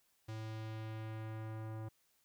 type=tone with low-pass filter sweep; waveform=square; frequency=110 Hz; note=A2; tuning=in tune; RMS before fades=-44 dBFS; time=0.28-1.89 s; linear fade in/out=10 ms; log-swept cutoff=6300 to 1100 Hz; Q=0.94; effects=white hiss -75 dBFS RMS until 2.24 s